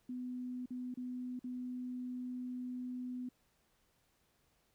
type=tone with dropouts; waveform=sine; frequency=250.1 Hz; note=B3; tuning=22 cents sharp; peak=-39 dBFS; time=0.09-3.29 s; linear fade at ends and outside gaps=5 ms; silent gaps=0.659-0.705 / 0.942-0.972 / 1.393-1.441 s; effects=pink hiss -75 dBFS RMS until 4.74 s